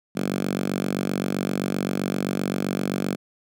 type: tone with high-pass filter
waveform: 5% pulse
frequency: 47.69 Hz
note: G1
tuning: 47 cents flat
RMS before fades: -26 dBFS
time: 0.15-3.16 s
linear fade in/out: 20 ms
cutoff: 190 Hz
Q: 2.6
effects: none